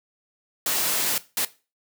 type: noise bursts at uneven times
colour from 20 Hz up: white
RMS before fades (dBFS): -24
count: 2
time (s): 0.66-1.18 / 1.37-1.45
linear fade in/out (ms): 2
effects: noise-tail reverb RT60 0.3 s tail -17 dB re dry + high-pass 150 Hz 12 dB/octave